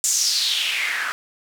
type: noise with band-pass filter sweep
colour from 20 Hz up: white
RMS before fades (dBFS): -22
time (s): 0.04-1.12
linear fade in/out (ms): 0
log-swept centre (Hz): 7500 to 1400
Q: 4.6
effects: none